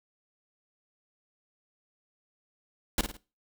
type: noise with echo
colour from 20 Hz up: pink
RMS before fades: -25 dBFS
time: 2.98-3.01 s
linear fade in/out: 2 ms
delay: 53 ms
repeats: 3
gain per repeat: -8 dB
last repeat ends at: 3.169 s
effects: noise-tail reverb RT60 0.3 s tail -19 dB re dry